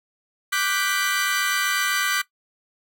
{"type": "chord", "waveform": "sawtooth", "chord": "G major seventh", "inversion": "second", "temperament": "equal", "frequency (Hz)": [1174.7, 1480, 1568, 1975.5], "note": ["D6", "F#6", "G6", "B6"], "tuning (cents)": [0, 0, 0, 0], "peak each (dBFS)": -23, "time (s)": [0.52, 2.22], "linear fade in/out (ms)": 10, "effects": ["noise-tail reverb RT60 0.1 s tail -17 dB re dry"]}